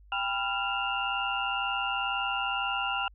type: tone cluster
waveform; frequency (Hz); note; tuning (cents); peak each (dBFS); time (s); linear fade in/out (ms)
sine; 792 / 989 / 1382 / 2697 / 2819; G5 / B5 / F6 / E7 / F7; +18 / +2 / -19 / +39 / +16; -33 / -37 / -32 / -37 / -34; 0.12-3.08; 2
effects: added 50 Hz sine -52 dBFS peak until 3.14 s